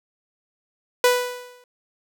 sawtooth tone with exponential decay, 493.9 Hz, B4, in tune, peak -8 dBFS, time 1.04-1.64 s, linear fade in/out 2 ms, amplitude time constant 130 ms, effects none

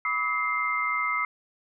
sine tone cluster, 991 / 1154 / 1277 / 2095 Hz, B5 / D6 / D#6 / C7, +6 / -31 / +45 / +2 cents, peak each -36 / -35 / -28 / -27 dBFS, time 0.05-1.25 s, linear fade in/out 2 ms, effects none

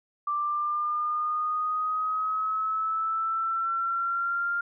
sine exponential sweep, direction up, 1174.7 to 1400 Hz, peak -25 dBFS, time 0.27-4.61 s, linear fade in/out 5 ms, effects none

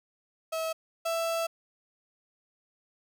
35% pulse tone pair in turn, 646 / 662.6 Hz, E5 / E5, -35 / +9 cents, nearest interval unison, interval 44 cents, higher second, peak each -28 / -26 dBFS, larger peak second, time 0.52-0.73 / 1.05-1.47 s, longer second, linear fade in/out 10 ms, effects none

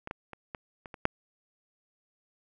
clicks, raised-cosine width 0.5 ms, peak -23 / -20 / -27 / -22 / -27 / -27 / -8 dBFS, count 7, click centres 0.074 / 0.111 / 0.333 / 0.548 / 0.858 / 0.942 / 1.054 s, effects none

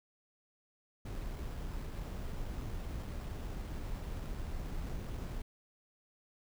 brown noise with sample-and-hold, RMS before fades -40 dBFS, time 1.05-5.42 s, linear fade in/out 5 ms, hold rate 6300 Hz, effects none

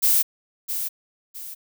violet noise with echo, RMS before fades -18 dBFS, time 0.02-0.23 s, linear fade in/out 20 ms, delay 660 ms, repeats 2, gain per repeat -9 dB, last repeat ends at 1.55 s, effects none

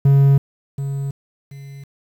triangle tone with echo, 138.59 Hz, C#3, in tune, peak -7 dBFS, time 0.05-0.38 s, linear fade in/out 5 ms, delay 730 ms, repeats 2, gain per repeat -12 dB, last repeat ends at 1.84 s, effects 8-bit

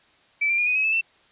sine tone with pitch steps, 2315 / 2372 / 2430 / 2490 / 2551 / 2614 / 2678 Hz, D7 / D7 / D#7 / D#7 / D#7 / E7 / E7, -25 / +17 / -42 / +1 / +43 / -15 / +27 cents, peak -19 dBFS, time 0.41-1.012 s, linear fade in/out 10 ms, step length 86 ms, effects white hiss -58 dBFS RMS until 1.31 s + resampled to 8000 Hz

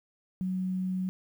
sine tone, 185.6 Hz, F#3, 6 cents sharp, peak -28 dBFS, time 0.41-1.09 s, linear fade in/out 0 ms, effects 10-bit

